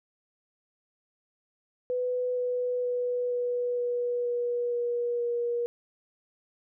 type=tone with pitch steps; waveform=sine; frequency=498.1 / 494.9 / 491.8 / 488.7 / 485.6 / 482.5 / 479.5 / 476.4 Hz; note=B4 / B4 / B4 / B4 / B4 / B4 / A#4 / A#4; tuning=+15 / +4 / -7 / -18 / -29 / -40 / +49 / +38 cents; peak=-26 dBFS; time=1.9-5.66 s; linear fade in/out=0 ms; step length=470 ms; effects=none